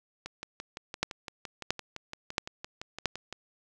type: two click trains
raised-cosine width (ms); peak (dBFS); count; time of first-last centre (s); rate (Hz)
0.2; -9 / -21; 4 / 19; 1.03-3.057 / 0.26-3.326; 1.48 / 5.87
effects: none